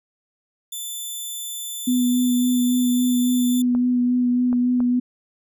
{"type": "tone", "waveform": "10% pulse", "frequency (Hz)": 3520, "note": "A7", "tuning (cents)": 0, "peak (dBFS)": -21, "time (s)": [0.72, 3.62], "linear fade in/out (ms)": 5}
{"type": "tone with vibrato", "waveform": "sine", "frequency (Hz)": 246.9, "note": "B3", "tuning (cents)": 0, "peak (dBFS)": -16, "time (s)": [1.87, 5], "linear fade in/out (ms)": 10, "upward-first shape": "sine", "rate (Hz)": 3.6, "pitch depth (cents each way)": 15}
{"type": "clicks", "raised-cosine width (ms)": 1, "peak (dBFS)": -20, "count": 3, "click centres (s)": [3.75, 4.529, 4.804]}
{"effects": []}